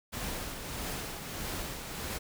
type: noise with tremolo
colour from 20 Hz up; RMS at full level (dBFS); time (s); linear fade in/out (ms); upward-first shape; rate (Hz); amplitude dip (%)
pink; -36; 0.12-2.19; 20; triangle; 1.6; 50
effects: none